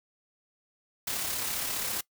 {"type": "noise with amplitude modulation", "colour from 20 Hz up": "white", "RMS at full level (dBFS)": -31, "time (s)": [1.07, 2.01], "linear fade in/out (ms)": 5, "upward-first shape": "sine", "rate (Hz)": 34.8, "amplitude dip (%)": 30, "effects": ["noise-tail reverb RT60 0.1 s tail -21 dB re dry"]}